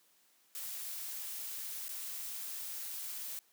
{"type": "noise with dropouts", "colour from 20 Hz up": "blue", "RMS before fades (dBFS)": -42, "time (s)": [0.55, 3.39], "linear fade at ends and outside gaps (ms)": 1, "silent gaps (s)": [1.883, 1.891], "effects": ["white hiss -69 dBFS RMS until 3.52 s", "high-pass 200 Hz 12 dB/octave"]}